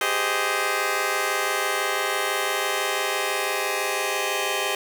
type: chord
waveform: 10% pulse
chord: Ab major seventh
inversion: third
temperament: just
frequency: 389.3 / 415.3 / 519.1 / 623 Hz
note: G4 / Ab4 / C5 / Eb5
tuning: -12 / 0 / -14 / +2 cents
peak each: -20 dBFS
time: 0.01-4.75 s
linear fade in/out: 2 ms
effects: none